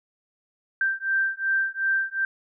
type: beating tone pair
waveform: sine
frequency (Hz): 1568 / 1570.7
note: G6 / G6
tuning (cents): 0 / +3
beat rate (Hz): 2.7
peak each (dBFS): -25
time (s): 0.81-2.25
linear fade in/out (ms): 2
effects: none